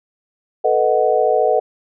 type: chord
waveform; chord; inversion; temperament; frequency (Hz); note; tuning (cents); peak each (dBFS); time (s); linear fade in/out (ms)
sine; B dominant seventh; third; equal; 440 / 493.9 / 622.3 / 740; A4 / B4 / D#5 / F#5; 0 / 0 / 0 / 0; -18; 0.64-1.6; 10
effects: none